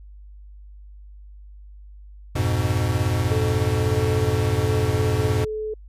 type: chord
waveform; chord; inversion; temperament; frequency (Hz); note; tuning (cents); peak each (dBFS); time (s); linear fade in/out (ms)
square; F diminished; none; equal; 87.31 / 103.83 / 123.47; F2 / Ab2 / Cb3; 0 / 0 / 0; -25 / -24 / -25; 2.35-5.45; 10
type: tone with pitch glide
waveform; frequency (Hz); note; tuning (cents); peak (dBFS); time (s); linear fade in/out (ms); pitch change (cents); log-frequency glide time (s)
sine; 435.4 to 431.4; A4 to A4; -18 to -34; -25; 3.31-5.74; 5; -16; 4.44-5.23
effects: added 50 Hz sine -40 dBFS peak until 5.88 s + resampled to 32000 Hz